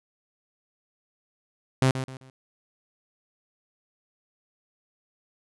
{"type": "tone with echo", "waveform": "sawtooth", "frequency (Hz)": 131.1, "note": "C3", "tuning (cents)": 4, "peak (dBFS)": -14, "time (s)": [1.82, 1.91], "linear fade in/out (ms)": 2, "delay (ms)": 130, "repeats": 3, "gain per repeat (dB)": -10, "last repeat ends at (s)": 2.3, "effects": ["resampled to 24000 Hz"]}